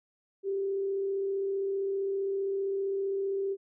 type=tone with frequency modulation; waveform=sine; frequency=392 Hz; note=G4; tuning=in tune; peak=-28 dBFS; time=0.43-3.57 s; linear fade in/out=50 ms; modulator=35.3 Hz; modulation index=0.21; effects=none